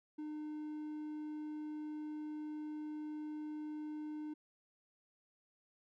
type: tone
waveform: triangle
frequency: 303.6 Hz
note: D#4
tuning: 42 cents flat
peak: -39 dBFS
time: 0.18-4.34 s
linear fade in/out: 10 ms
effects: none